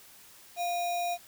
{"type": "tone with sample-and-hold", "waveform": "sine", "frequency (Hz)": 698.5, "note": "F5", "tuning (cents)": 0, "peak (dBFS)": -28, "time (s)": [0.56, 1.18], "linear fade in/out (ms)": 50, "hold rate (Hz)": 3150, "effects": ["white hiss -54 dBFS RMS until 1.27 s"]}